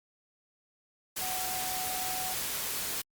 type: tone in noise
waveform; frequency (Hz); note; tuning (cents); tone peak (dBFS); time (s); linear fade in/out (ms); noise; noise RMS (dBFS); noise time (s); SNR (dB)
sine; 745; F#5; +12; -37; 1.21-2.34; 10; white; -34; 1.16-3.02; -6
effects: Opus 48 kbps